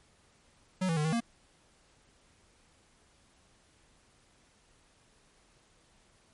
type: tone with pitch steps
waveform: square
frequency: 186 / 164.3 / 151.2 / 159 / 233.1 Hz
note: F#3 / E3 / D#3 / D#3 / A#3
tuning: +9 / -5 / -49 / +38 / 0 cents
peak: -28 dBFS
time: 0.81-1.205 s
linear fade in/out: 10 ms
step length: 79 ms
effects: pink hiss -65 dBFS RMS until 6.33 s + MP3 48 kbps